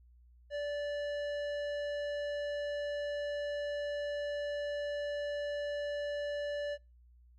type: tone with tanh clipping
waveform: sine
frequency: 582 Hz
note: D5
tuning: 16 cents flat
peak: -36 dBFS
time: 0.5-6.78 s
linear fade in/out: 50 ms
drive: 14 dB
effects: noise-tail reverb RT60 0.3 s tail -26 dB re dry + added 60 Hz sine -58 dBFS peak until 7.38 s